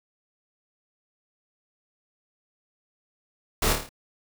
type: noise with echo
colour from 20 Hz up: pink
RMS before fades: -24 dBFS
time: 3.62-3.73 s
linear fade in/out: 5 ms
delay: 27 ms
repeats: 6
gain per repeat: -4 dB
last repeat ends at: 3.892 s
effects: none